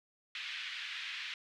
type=band-pass noise; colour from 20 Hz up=white; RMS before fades=-42 dBFS; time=0.35-1.34 s; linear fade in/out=2 ms; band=1700 to 3400 Hz; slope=24 dB/octave; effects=none